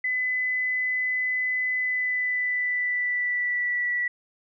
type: tone with pitch glide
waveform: sine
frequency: 2010 to 1951.7 Hz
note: B6 to B6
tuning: +30 to -21 cents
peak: -23 dBFS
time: 0.04-4.08 s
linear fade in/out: 5 ms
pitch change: -51 cents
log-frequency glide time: 1.77-3.93 s
effects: none